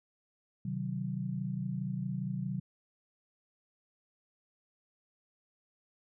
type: chord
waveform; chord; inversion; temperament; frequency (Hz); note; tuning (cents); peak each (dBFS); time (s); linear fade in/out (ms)
sine; C diminished; none; equal with one note detuned; 130.81 / 155.56 / 188.12; C3 / Eb3 / Gb3; 0 / 0 / +29; -37 / -39 / -36; 0.65-2.6; 5
effects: none